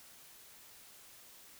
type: silence
effects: white hiss -57 dBFS RMS until 1.59 s